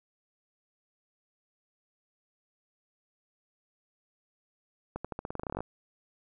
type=accelerating click train; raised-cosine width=1 ms; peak=-21 dBFS; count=16; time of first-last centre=4.96-5.606 s; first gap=86 ms; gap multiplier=0.89; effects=none